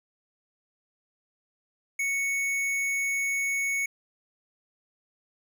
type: tone with hard clipping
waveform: triangle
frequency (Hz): 2217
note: C#7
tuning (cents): 0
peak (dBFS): -27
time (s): 1.99-3.86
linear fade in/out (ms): 5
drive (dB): 16
effects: none